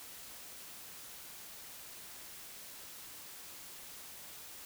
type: silence
effects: white hiss -50 dBFS RMS until 4.65 s